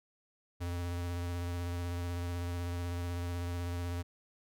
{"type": "tone with vibrato", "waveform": "square", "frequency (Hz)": 87.31, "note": "F2", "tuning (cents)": 0, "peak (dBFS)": -35, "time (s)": [0.6, 4.03], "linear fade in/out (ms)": 20, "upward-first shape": "sine", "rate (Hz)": 16, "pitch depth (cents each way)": 20, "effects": []}